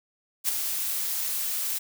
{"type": "noise with ADSR envelope", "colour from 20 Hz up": "blue", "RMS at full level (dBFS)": -22, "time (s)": [0.44, 1.79], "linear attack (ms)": 47, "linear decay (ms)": 3, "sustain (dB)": -7, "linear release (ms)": 15, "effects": []}